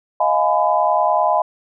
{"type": "chord", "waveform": "sine", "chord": "F half-diminished seventh", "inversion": "third", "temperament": "just", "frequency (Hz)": [628.6, 698.5, 838.1, 1005.8], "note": ["Eb5", "F5", "Ab5", "Cb6"], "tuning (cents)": [18, 0, 16, 31], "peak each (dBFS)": -19, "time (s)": [0.2, 1.42], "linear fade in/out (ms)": 5, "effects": []}